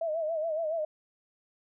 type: tone with vibrato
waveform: sine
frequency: 640 Hz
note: D#5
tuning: 49 cents sharp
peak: -28 dBFS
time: 0.01-0.85 s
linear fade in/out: 5 ms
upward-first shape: sine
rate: 7.1 Hz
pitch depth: 87 cents each way
effects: none